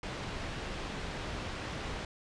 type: low-pass noise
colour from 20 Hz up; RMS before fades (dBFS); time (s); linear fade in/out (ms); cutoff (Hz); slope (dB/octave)
pink; -39; 0.03-2.05; 2; 4000; 12
effects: resampled to 22050 Hz